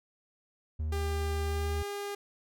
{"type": "tone", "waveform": "triangle", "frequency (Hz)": 77.6, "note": "D#2", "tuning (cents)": -4, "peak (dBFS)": -28, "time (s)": [0.79, 1.83], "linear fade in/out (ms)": 10}
{"type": "tone with pitch glide", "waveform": "sawtooth", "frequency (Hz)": [399.1, 405.1], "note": ["G4", "G#4"], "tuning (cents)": [31, -43], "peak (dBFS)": -31, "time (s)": [0.92, 2.15], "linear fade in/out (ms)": 5, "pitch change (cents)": 26, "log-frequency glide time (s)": [1.44, 1.85]}
{"effects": []}